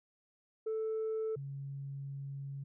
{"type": "tone pair in turn", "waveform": "sine", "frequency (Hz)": [440, 138.59], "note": ["A4", "C#3"], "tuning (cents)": [0, 0], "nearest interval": "octave + minor sixth", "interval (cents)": 2000, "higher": "first", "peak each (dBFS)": [-31, -39], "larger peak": "first", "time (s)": [[0.66, 1.36], [1.36, 2.64]], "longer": "second", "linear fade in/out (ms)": 10, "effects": ["tanh soft clip ceiling -31 dBFS"]}